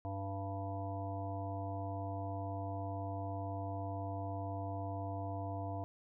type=harmonic tone; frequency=98 Hz; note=G2; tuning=in tune; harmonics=1 / 3 / 5 / 7 / 9 / 10; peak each=-40 / -46 / -51 / -43 / -51 / -51 dBFS; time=0.05-5.84 s; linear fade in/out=0 ms; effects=none